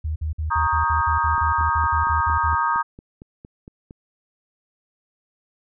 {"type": "tone bursts", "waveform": "sine", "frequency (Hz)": 77.78, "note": "D#2", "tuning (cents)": 0, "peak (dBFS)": -22, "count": 15, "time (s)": [0.04, 2.554], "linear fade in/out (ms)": 10, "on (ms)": 120, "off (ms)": 51}
{"type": "chord", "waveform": "sine", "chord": "Eb dominant seventh", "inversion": "second", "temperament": "equal with one note detuned", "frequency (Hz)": [932.3, 1108.7, 1244.5, 1590.8], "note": ["Bb5", "Db6", "Eb6", "G6"], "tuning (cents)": [0, 0, 0, 25], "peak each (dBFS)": [-22, -27, -22, -27], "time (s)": [0.5, 2.83], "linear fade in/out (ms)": 20}
{"type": "click train", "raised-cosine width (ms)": 3, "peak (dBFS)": -27, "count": 12, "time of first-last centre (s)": [1.38, 3.909], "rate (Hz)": 4.35}
{"effects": []}